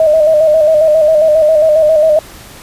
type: tone with vibrato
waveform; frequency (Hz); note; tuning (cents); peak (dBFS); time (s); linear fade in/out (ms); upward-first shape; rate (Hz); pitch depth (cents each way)
sine; 622.3; D#5; 0; -5; 0-2.19; 2; square; 7.4; 48
effects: pink hiss -34 dBFS RMS until 2.62 s + resampled to 32000 Hz